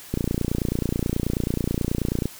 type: click train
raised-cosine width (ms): 3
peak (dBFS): -10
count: 63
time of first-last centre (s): 0.14-2.256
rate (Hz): 29.3
effects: white hiss -43 dBFS RMS until 2.39 s